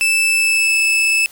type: tone with pitch glide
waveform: 40% pulse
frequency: 2637 to 2622 Hz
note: E7 to E7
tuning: 0 to -10 cents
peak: -12 dBFS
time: 0.01-1.26 s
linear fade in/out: 0 ms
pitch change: -10 cents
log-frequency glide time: 0.24-0.73 s
effects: white hiss -44 dBFS RMS until 1.31 s